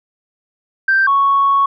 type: tone pair in turn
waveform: sine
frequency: 1568 / 1108.7 Hz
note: G6 / C#6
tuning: 0 / 0 cents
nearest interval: tritone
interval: 600 cents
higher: first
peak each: -9 dBFS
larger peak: neither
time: 0.88-1.07 / 1.07-1.66 s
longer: second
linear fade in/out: 5 ms
effects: tanh soft clip ceiling -5 dBFS

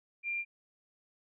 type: tone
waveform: sine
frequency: 2385 Hz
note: D7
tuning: 26 cents sharp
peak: -32 dBFS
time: 0.23-0.45 s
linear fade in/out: 50 ms
effects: none

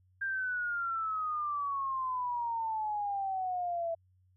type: exponential sweep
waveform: sine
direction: down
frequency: 1600 to 660 Hz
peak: -31 dBFS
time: 0.21-3.95 s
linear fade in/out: 10 ms
effects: added 92 Hz sine -64 dBFS peak until 4.36 s

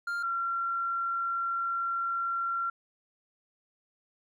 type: tone pair in turn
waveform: triangle / sine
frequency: 1396.9 / 1368.9 Hz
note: F6 / F6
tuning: 0 / -35 cents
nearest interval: unison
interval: 35 cents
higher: first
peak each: -28 dBFS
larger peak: neither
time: 0.07-0.23 / 0.23-2.7 s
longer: second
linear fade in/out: 5 ms
effects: none

